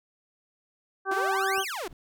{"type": "harmonic tone", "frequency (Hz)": 386.7, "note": "G4", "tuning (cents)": -24, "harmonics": [1, 2, 3, 4], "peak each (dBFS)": [-30, -30, -30, -30], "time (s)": [1.05, 1.65], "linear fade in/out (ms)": 50}
{"type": "exponential two-way sweep", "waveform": "sawtooth", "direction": "up then down", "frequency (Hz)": [321.2, 3313, 321.2], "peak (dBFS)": -28, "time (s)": [1.11, 1.88], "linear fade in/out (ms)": 5, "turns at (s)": 1.62}
{"type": "click", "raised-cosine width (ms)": 1, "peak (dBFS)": -30, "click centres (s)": 1.581}
{"type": "noise with exponential growth", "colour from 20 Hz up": "brown", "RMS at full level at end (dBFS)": -43, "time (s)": [1.77, 1.93], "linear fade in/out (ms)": 2, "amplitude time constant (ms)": 34}
{"effects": []}